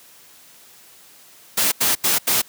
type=noise bursts; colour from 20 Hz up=white; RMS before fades=-18 dBFS; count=4; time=1.57-2.419 s; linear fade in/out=10 ms; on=150 ms; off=83 ms; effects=white hiss -48 dBFS RMS until 2.48 s + high-pass 100 Hz 12 dB/octave